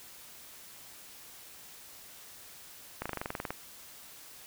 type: slowing click train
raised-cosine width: 0.5 ms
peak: -19 dBFS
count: 12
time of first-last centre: 3.02-3.506 s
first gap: 36 ms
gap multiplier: 1.04
effects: white hiss -51 dBFS RMS until 4.46 s